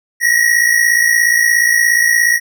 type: tone pair together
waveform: square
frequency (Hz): 1871 / 1928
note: A#6 / B6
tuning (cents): +6 / -42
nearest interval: minor second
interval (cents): 52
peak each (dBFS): -13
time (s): 0.2-2.4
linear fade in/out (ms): 50
effects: none